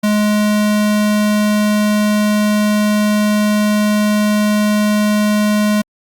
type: tone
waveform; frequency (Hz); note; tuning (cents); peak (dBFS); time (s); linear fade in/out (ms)
square; 210; G#3; +19; -12; 0.03-5.82; 10
effects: Opus 48 kbps